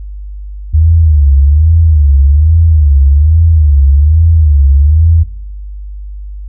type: tone with vibrato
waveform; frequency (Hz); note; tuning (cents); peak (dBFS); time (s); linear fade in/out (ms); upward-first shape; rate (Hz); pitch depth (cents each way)
sine; 75.4; D2; +46; -3; 0.73-5.24; 20; sine; 1.2; 160
effects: noise-tail reverb RT60 1.0 s tail -23 dB re dry + added 50 Hz sine -21 dBFS peak until 6.48 s